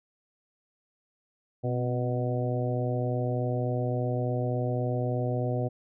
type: harmonic tone with a mistuned harmonic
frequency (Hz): 123.47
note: B2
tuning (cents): 0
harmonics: 1 / 2 / 3 / 4 / 5 / 6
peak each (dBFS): -28 / -35 / -36 / -34 / -35 / -39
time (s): 1.63-5.69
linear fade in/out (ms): 20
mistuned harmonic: 2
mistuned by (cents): +55
effects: none